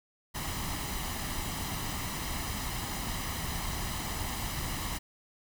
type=noise with comb filter; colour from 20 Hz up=pink; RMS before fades=-35 dBFS; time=0.34-4.99 s; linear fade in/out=20 ms; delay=1 ms; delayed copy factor=+0.55; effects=none